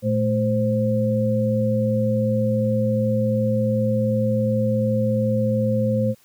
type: tone cluster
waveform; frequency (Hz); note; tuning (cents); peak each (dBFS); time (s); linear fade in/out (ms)
sine; 114.3 / 217 / 523; A#2 / A3 / C5; -34 / -24 / -1; -22; 0.02-6.15; 50
effects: white hiss -57 dBFS RMS until 6.24 s